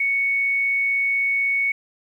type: tone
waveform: sine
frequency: 2221 Hz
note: C#7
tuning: 3 cents sharp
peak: -18 dBFS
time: 0-1.72 s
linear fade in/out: 5 ms
effects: 9-bit